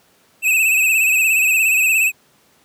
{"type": "tone with vibrato", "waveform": "square", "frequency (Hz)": 2589, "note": "E7", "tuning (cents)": -32, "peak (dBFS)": -13, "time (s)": [0.42, 2.12], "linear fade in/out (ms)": 50, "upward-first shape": "sine", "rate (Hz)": 17, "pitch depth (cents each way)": 66, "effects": ["pink hiss -55 dBFS RMS until 2.64 s", "high-pass 150 Hz 12 dB/octave"]}